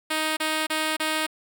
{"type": "tone bursts", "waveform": "5% pulse", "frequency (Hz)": 312.5, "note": "D#4", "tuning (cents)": 8, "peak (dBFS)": -12, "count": 4, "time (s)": [0.1, 1.267], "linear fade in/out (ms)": 10, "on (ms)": 270, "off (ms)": 29, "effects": []}